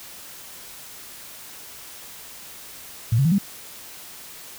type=tone with pitch steps; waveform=sine; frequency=113.9 / 137.02 / 164.84 / 198.31 Hz; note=A#2 / C#3 / E3 / G3; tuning=-40 / -20 / 0 / +20 cents; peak=-15 dBFS; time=3.12-3.384 s; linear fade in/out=5 ms; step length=66 ms; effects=white hiss -41 dBFS RMS until 4.58 s